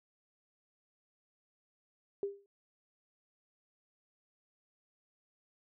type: tone with exponential decay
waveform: sine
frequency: 400 Hz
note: G4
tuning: 35 cents sharp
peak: -29 dBFS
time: 2.23-2.46 s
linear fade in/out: 1 ms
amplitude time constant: 48 ms
effects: none